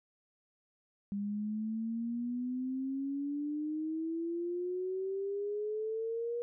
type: exponential sweep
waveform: sine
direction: up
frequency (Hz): 199.9 to 479.5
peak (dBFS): -33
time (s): 1.12-6.42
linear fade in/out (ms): 0
effects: none